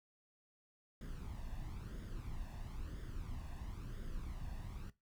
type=noise with flanger; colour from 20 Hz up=brown; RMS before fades=-45 dBFS; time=1.01-4.9 s; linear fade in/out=2 ms; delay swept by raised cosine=0.59 to 1.14 ms; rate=1 Hz; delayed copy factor=+0.6; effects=noise-tail reverb RT60 0.2 s tail -17 dB re dry